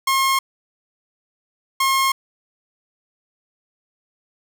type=tone pair in turn; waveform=sawtooth; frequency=1074 / 1074 Hz; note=C6 / C6; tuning=+45 / +45 cents; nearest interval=unison; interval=0 cents; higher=neither; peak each=-12 dBFS; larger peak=neither; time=0.07-0.39 / 1.8-2.12 s; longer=neither; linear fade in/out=5 ms; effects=none